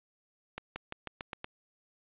accelerating click train, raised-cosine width 0.3 ms, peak -21 dBFS, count 7, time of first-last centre 0.58-1.444 s, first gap 180 ms, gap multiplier 0.91, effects resampled to 8000 Hz + 10-bit

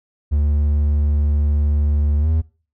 triangle tone with pitch glide, 73.42 to 79.6 Hz, D2 to D#2, 0 to +40 cents, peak -12 dBFS, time 0.31-2.42 s, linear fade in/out 20 ms, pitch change +140 cents, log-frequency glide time 2.2-2.29 s, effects noise-tail reverb RT60 0.4 s tail -22 dB re dry

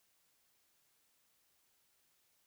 silence, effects white hiss -75 dBFS RMS until 2.46 s

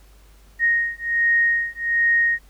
sine beating tone pair, 1864.7 / 1866 Hz, A#6 / A#6, 0 / +1 cents, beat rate 1.3 Hz, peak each -20 dBFS, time 0.59-2.39 s, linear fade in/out 50 ms, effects added 50 Hz sine -48 dBFS peak until 2.49 s + pink hiss -56 dBFS RMS until 2.49 s

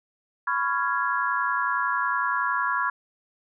sine chord, C# dominant seventh, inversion third, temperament just, 997.9 / 1108.7 / 1385.9 / 1663.1 Hz, B5 / C#6 / E#6 / G#6, +18 / 0 / -14 / +2 cents, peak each -28 dBFS, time 0.47-2.9 s, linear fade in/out 5 ms, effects none

